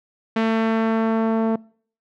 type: tone with low-pass filter sweep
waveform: sawtooth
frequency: 223.8 Hz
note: A3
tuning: 30 cents sharp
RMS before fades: -20 dBFS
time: 0.36-1.56 s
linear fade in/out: 5 ms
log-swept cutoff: 2800 to 820 Hz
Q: 0.93
effects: noise-tail reverb RT60 0.5 s tail -24 dB re dry